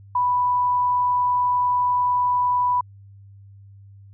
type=tone; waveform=sine; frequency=987.8 Hz; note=B5; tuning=in tune; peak=-17 dBFS; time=0.15-2.81 s; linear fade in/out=5 ms; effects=added 99 Hz sine -43 dBFS peak until 4.13 s